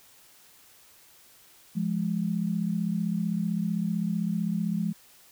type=tone pair together; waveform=sine; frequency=173.16 / 208.8 Hz; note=F3 / G#3; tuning=-14 / +10 cents; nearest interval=minor third; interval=324 cents; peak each=-28 dBFS; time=1.75-4.93 s; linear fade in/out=20 ms; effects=white hiss -56 dBFS RMS until 5.31 s